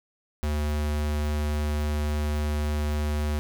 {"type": "tone", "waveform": "square", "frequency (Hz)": 74.7, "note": "D2", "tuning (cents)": 30, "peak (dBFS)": -25, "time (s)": [0.43, 3.39], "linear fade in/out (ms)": 0, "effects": []}